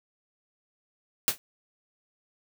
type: noise with exponential decay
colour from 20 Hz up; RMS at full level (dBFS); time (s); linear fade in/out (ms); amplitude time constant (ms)
white; -19; 1.28-1.38; 0; 21
effects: none